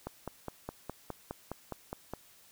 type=click train; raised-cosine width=1 ms; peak=-23 dBFS; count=11; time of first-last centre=0.07-2.136 s; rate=4.84 Hz; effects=white hiss -60 dBFS RMS until 2.51 s